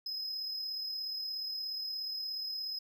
triangle tone with amplitude modulation, 5090 Hz, D#8, 39 cents sharp, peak -33 dBFS, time 0.06-2.79 s, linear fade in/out 5 ms, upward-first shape sine, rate 36.9 Hz, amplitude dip 35%, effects none

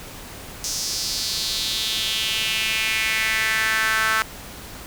sawtooth tone with high-pass filter sweep, 220 Hz, A3, in tune, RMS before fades -23 dBFS, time 0.64-4.22 s, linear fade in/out 0 ms, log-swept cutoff 5800 to 1400 Hz, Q 3.4, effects pink hiss -38 dBFS RMS until 4.86 s

